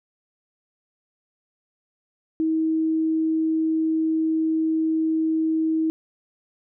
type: tone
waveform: sine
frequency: 319.2 Hz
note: D#4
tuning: 44 cents sharp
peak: -19 dBFS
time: 2.4-5.9 s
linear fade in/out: 0 ms
effects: none